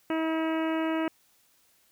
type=harmonic tone; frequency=321 Hz; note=E4; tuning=46 cents flat; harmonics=1 / 2 / 3 / 4 / 5 / 6 / 7 / 8 / 9; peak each=-27 / -33 / -37 / -39 / -41 / -43 / -44 / -45 / -46 dBFS; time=0.1-1.08 s; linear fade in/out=2 ms; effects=white hiss -65 dBFS RMS until 1.91 s